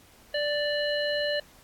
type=harmonic tone; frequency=587.3 Hz; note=D5; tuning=in tune; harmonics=1 / 3 / 5 / 7; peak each=-27 / -32 / -34 / -35 dBFS; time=0.34-1.4 s; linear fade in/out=5 ms; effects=pink hiss -56 dBFS RMS until 1.63 s + AAC 64 kbps